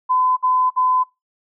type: tone bursts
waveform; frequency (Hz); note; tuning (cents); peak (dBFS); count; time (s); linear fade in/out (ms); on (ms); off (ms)
sine; 1015; B5; +47; -14; 3; 0.09-1.04; 20; 280; 55
effects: noise-tail reverb RT60 0.2 s tail -20 dB re dry